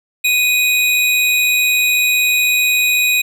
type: tone pair together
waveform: square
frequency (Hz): 2489 / 3865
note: D#7 / B7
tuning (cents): 0 / -38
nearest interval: minor sixth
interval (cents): 762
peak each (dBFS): -13 / -21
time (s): 0.24-3.22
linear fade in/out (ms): 10
effects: none